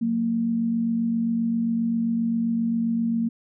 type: tone pair together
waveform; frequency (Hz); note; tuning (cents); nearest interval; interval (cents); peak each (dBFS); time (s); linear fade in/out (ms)
sine; 182.95 / 230.5; F#3 / A#3; -19 / -19; major third; 400; -31 / -21; 0.01-3.29; 10
effects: none